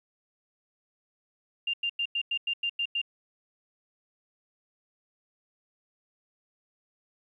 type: tone bursts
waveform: sine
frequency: 2794 Hz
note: F7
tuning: in tune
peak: -26 dBFS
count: 9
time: 1.67-3.016 s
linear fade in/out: 5 ms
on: 66 ms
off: 94 ms
effects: 11-bit